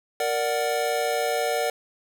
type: chord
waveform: square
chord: Bb augmented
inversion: none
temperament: equal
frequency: 466.2 / 587.3 / 740 Hz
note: Bb4 / D5 / F#5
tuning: 0 / 0 / 0 cents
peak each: -28 dBFS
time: 0.2-1.7 s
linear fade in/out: 2 ms
effects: none